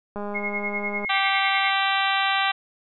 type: click train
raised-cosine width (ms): 1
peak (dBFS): -19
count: 183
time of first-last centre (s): 0.16-1.048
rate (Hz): 205
type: tone with tremolo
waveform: sine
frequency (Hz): 2160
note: C#7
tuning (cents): -45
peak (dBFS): -24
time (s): 0.34-1.72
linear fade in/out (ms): 20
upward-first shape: sine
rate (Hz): 10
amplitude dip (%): 80
type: harmonic tone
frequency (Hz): 390.3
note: G4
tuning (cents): -8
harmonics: 2 / 3 / 4 / 5 / 6 / 7 / 8 / 9 / 10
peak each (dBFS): -25 / -27 / -28 / -29 / -30 / -30 / -31 / -32 / -32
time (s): 1.09-2.52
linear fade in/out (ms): 10
effects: none